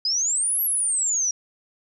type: exponential two-way sweep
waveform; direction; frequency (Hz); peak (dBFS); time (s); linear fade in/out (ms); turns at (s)
sine; up then down; 4882 to 11840 to 5690; -20; 0.05-1.31; 2; 0.62
effects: none